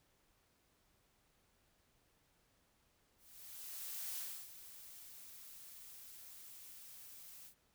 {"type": "noise with ADSR envelope", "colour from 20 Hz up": "blue", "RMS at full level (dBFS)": -43, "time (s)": [3.17, 7.55], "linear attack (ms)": 1000, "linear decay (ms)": 300, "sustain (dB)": -12, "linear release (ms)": 96, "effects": ["pink hiss -75 dBFS RMS until 7.74 s"]}